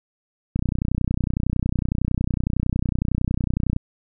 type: click train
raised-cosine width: 5 ms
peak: -9 dBFS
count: 100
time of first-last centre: 0.56-3.764 s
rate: 30.9 Hz
effects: none